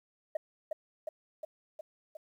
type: tone with echo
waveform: sine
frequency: 622.3 Hz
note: D#5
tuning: in tune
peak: -27 dBFS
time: 0.35-0.37 s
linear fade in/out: 5 ms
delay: 360 ms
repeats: 5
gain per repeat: -3 dB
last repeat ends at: 2.17 s
effects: tanh soft clip ceiling -27 dBFS + 11-bit